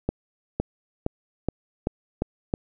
accelerating click train, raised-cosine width 2 ms, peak -10 dBFS, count 7, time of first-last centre 0.09-2.539 s, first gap 510 ms, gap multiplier 0.91, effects none

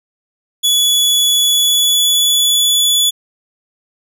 sawtooth tone with pitch glide, 3408 to 3434 Hz, G#7 to A7, +44 to -43 cents, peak -7 dBFS, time 0.63-3.11 s, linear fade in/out 20 ms, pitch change +13 cents, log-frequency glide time 1.4-2.74 s, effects none

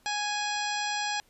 harmonic tone, 830.6 Hz, G#5, in tune, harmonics 1 / 2 / 3 / 4 / 5 / 6 / 7 / 9, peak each -32 / -35 / -37 / -38 / -39 / -40 / -40 / -42 dBFS, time 0.06-1.2 s, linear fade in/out 0 ms, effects pink hiss -64 dBFS RMS until 1.29 s + resampled to 32000 Hz

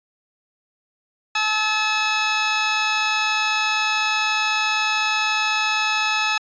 15% pulse tone pair together, 862 / 1293 Hz, A5 / E6, -36 / -34 cents, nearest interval perfect fifth, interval 702 cents, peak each -16 dBFS, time 1.35-6.38 s, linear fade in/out 5 ms, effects resampled to 16000 Hz

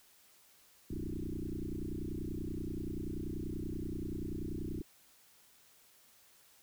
sine tone with frequency modulation, 146.83 Hz, D3, in tune, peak -36 dBFS, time 0.9-4.82 s, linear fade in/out 5 ms, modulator 30.4 Hz, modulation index 6.9, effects white hiss -64 dBFS RMS until 6.62 s

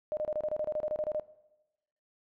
sine tone bursts, 610 Hz, D#5, 34 cents flat, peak -29 dBFS, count 14, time 0.12-1.197 s, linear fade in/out 0 ms, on 50 ms, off 29 ms, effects noise-tail reverb RT60 1.0 s tail -19 dB re dry

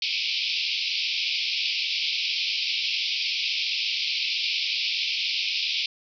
pink band-pass noise, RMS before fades -27 dBFS, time 0.02-5.86 s, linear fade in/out 2 ms, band 2300 to 5300 Hz, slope 96 dB/octave, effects none

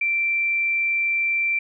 sine tone, 2349 Hz, D7, in tune, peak -19 dBFS, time 0.01-1.59 s, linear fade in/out 5 ms, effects none

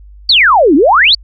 sine exponential two-way sweep, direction down then up, 4699 to 261.6 to 4699 Hz, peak -4 dBFS, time 0.29-1.15 s, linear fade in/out 5 ms, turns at 0.75 s, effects added 50 Hz sine -33 dBFS peak until 1.23 s

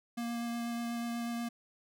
square tone with vibrato, 235.1 Hz, A#3, 15 cents sharp, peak -35 dBFS, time 0.17-1.49 s, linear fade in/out 10 ms, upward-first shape triangle, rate 8.2 Hz, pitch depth 12 cents each way, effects none

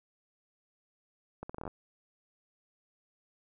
accelerating click train, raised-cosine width 1 ms, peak -26 dBFS, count 9, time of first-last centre 1.43-1.678 s, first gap 65 ms, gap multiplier 0.77, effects none

